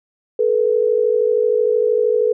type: tone pair together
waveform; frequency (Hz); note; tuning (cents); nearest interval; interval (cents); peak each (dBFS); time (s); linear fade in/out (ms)
sine; 432.5 / 485.5; A4 / B4; -30 / -30; major second; 200; -16; 0.39-2.33; 5
effects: none